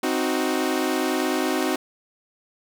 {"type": "chord", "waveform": "sawtooth", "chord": "C diminished", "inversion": "none", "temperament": "equal", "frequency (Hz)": [261.6, 311.1, 370], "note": ["C4", "Eb4", "Gb4"], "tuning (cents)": [0, 0, 0], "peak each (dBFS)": -22, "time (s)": [0.03, 1.76], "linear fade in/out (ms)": 5, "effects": []}